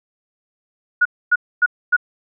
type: tone bursts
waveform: sine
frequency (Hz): 1455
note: F#6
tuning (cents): -29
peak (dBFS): -10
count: 4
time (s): 1.01-1.966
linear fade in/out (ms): 10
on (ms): 44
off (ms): 260
effects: none